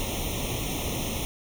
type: noise with comb filter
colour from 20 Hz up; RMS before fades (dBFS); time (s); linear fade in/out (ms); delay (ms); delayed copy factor
pink; -30; 0-1.25; 0; 0.32; +1
effects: none